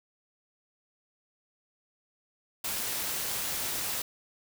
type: noise with amplitude modulation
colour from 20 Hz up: white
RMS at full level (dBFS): -31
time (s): 2.64-4.02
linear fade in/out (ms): 5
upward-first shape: sine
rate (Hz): 264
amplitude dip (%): 40
effects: none